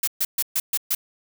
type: noise bursts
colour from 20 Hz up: blue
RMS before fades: -22 dBFS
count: 6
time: 0.03-0.95 s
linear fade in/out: 5 ms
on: 45 ms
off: 130 ms
effects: none